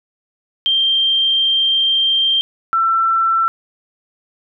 sine tone pair in turn, 3167 / 1340.8 Hz, G7 / E6, +17 / +29 cents, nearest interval octave + minor third, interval 1488 cents, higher first, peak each -12 dBFS, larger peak neither, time 0.66-2.41 / 2.73-3.48 s, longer first, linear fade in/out 0 ms, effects none

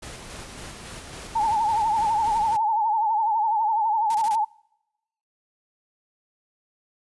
pink noise with tremolo, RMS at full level -38 dBFS, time 0.02-2.57 s, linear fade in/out 10 ms, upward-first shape square, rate 3.6 Hz, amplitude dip 25%
sine tone with vibrato, 872 Hz, A5, 16 cents flat, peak -19 dBFS, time 1.35-4.45 s, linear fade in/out 10 ms, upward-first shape triangle, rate 12 Hz, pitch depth 110 cents each way
white noise bursts, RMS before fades -37 dBFS, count 4, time 4.1-4.354 s, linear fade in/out 2 ms, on 47 ms, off 22 ms
effects noise-tail reverb RT60 0.9 s tail -26 dB re dry + resampled to 24000 Hz

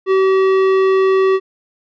triangle tone with tanh clipping, 382 Hz, G4, 45 cents flat, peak -12 dBFS, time 0.06-1.4 s, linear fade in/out 50 ms, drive 18 dB, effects none

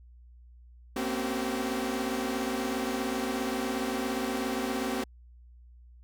sawtooth tone cluster, 232.1 / 259.8 / 276.9 / 382.3 Hz, A#3 / C4 / C#4 / G4, -7 / -12 / -2 / -43 cents, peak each -31 / -29 / -35 / -31 dBFS, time 0.96-5.04 s, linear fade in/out 5 ms, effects added 60 Hz sine -50 dBFS peak until 6.03 s

